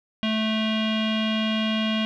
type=tone with low-pass filter; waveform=square; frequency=218.6 Hz; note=A3; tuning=11 cents flat; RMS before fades=-24 dBFS; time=0.23-2.05 s; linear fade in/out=0 ms; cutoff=3100 Hz; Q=6.9; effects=none